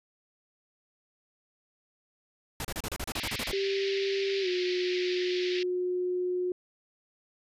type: noise bursts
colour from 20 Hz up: pink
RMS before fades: -34 dBFS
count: 12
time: 2.6-3.516 s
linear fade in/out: 2 ms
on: 47 ms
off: 32 ms
type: band-pass noise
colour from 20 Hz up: pink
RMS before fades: -37 dBFS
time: 3.15-5.63 s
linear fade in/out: 2 ms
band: 1900 to 5000 Hz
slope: 48 dB/octave
type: tone with pitch glide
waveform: sine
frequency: 392 to 361.5 Hz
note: G4 to F#4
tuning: 0 to -40 cents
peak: -27 dBFS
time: 3.53-6.52 s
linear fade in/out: 2 ms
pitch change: -140 cents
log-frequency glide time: 4.41-4.48 s
effects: resampled to 32000 Hz